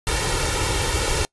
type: noise with comb filter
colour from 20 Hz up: pink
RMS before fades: -22 dBFS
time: 0.07-1.25 s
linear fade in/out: 0 ms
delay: 2.2 ms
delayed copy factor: +0.75
effects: noise-tail reverb RT60 0.1 s tail -26 dB re dry + resampled to 24000 Hz